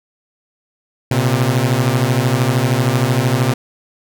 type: beating tone pair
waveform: sawtooth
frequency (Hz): 118.9 / 131.9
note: A#2 / C3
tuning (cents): +35 / +14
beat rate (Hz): 13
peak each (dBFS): -12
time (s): 1.11-3.54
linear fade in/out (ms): 5
effects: none